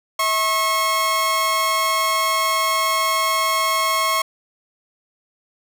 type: tone pair together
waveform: sawtooth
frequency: 647 / 1087.3 Hz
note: E5 / C#6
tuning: -32 / -34 cents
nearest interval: major sixth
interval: 898 cents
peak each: -22 / -14 dBFS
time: 0.19-4.22 s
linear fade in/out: 5 ms
effects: none